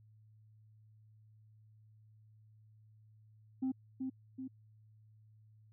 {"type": "tone with echo", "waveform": "sine", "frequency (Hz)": 261.6, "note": "C4", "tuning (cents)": 0, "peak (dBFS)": -30, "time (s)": [3.62, 3.72], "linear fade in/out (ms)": 10, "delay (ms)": 380, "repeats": 2, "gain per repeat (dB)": -5, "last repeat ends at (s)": 4.48, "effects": ["tanh soft clip ceiling -30 dBFS", "added 108 Hz sine -60 dBFS peak until 5.72 s"]}